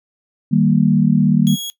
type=chord; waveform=sine; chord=Eb major; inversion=none; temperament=equal; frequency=155.56 / 196 / 233.1 Hz; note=Eb3 / G3 / Bb3; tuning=0 / 0 / 0 cents; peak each=-15 dBFS; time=0.51-1.56 s; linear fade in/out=20 ms
type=tone; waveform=sawtooth; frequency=3322 Hz; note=G#7; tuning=in tune; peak=-21 dBFS; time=1.47-1.7 s; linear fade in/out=0 ms
effects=noise-tail reverb RT60 0.1 s tail -17 dB re dry